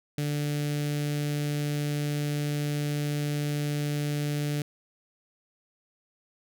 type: tone with notch filter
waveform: sawtooth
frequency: 146.83 Hz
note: D3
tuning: in tune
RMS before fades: -29 dBFS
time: 0.18-4.62 s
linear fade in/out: 2 ms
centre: 1000 Hz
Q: 0.72
effects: none